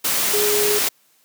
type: tone in noise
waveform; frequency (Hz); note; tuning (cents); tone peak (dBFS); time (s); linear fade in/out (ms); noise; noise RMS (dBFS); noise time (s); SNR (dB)
sine; 416.4; G#4; +5; -19; 0.33-0.79; 10; white; -20; 0.04-0.89; -2
effects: white hiss -59 dBFS RMS until 1.24 s + high-pass 150 Hz 12 dB/octave